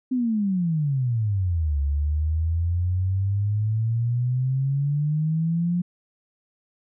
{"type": "exponential two-way sweep", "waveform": "sine", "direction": "down then up", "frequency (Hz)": [261.6, 69.8, 178.2], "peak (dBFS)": -20, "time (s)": [0.11, 5.82], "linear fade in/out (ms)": 10, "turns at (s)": 1.8, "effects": []}